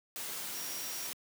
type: tone in noise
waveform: sine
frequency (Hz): 5640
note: F8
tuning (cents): +16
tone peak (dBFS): -44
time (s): 0.55-1.07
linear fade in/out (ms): 0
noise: white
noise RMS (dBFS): -40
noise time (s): 0.16-1.13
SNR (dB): -7
effects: high-pass 150 Hz 12 dB/octave